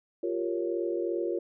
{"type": "chord", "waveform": "sine", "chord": "G half-diminished seventh", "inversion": "third", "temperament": "equal", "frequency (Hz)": [349.2, 392, 466.2, 554.4], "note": ["F4", "G4", "Bb4", "Db5"], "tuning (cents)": [0, 0, 0, 0], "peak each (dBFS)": [-30, -36, -34, -36], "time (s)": [0.23, 1.39], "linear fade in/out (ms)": 5, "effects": []}